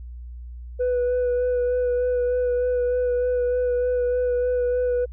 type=tone with vibrato; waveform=sine; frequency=493.9 Hz; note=B4; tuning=in tune; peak=-17 dBFS; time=0.79-5.06 s; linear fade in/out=20 ms; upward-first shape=sine; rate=3.3 Hz; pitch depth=16 cents each way; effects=tanh soft clip ceiling -18 dBFS + added 60 Hz sine -34 dBFS peak until 5.12 s